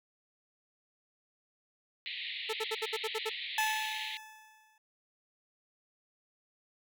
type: band-pass noise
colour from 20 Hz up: white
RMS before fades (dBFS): -40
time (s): 2.06-4.17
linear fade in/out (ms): 0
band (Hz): 1900 to 4100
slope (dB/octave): 96
type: tone bursts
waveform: sawtooth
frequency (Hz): 440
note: A4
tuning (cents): 0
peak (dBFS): -28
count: 8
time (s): 2.49-3.296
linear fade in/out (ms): 10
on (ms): 43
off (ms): 66
type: tone with exponential decay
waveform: 20% pulse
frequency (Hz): 868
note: A5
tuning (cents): -24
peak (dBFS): -22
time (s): 3.58-4.78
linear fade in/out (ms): 2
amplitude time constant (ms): 260
effects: none